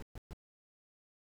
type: noise bursts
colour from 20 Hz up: brown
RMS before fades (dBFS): -44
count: 3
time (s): 0-0.332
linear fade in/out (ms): 0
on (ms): 24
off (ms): 130
effects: none